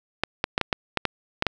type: clicks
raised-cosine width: 0.3 ms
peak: -5 dBFS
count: 9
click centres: 0.236 / 0.441 / 0.579 / 0.613 / 0.728 / 0.973 / 1.053 / 1.424 / 1.467 s
effects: none